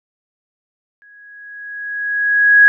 sine tone with exponential growth, 1661.2 Hz, G#6, in tune, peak -3 dBFS, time 1.02-2.68 s, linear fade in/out 0 ms, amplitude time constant 360 ms, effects none

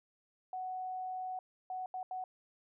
sine tone bursts at uneven times, 743 Hz, F#5, 7 cents sharp, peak -37 dBFS, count 4, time 0.53-1.39 / 1.7-1.86 / 1.94-2.03 / 2.11-2.24 s, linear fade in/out 2 ms, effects none

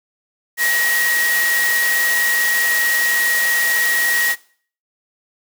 sine tone in noise, 1897 Hz, A#6, 30 cents sharp, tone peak -16 dBFS, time 0.57-4.36 s, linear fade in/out 50 ms, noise white, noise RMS -22 dBFS, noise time 0.57-4.36 s, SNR +3 dB, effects noise-tail reverb RT60 0.5 s tail -20 dB re dry + high-pass 400 Hz 12 dB/octave

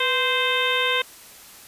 harmonic tone with a mistuned harmonic, 520 Hz, C5, 11 cents flat, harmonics 1 / 2 / 3 / 4 / 5 / 6 / 7, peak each -27 / -27 / -27 / -27 / -27 / -27 / -27 dBFS, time 0-1.02 s, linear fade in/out 5 ms, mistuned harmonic 1, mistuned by -81 cents, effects white hiss -45 dBFS RMS until 1.67 s + resampled to 32000 Hz

